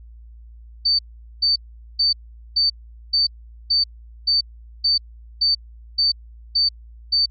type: tone bursts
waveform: sine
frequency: 4571 Hz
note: D8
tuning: 48 cents flat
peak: -14 dBFS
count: 12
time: 0.85-7.26 s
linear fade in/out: 10 ms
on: 140 ms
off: 430 ms
effects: added 57 Hz sine -39 dBFS peak until 7.3 s + MP3 32 kbps